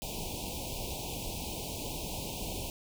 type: band-stop noise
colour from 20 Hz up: pink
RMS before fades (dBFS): -38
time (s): 0.02-2.7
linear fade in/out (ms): 0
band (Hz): 970 to 2400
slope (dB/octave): 96
effects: none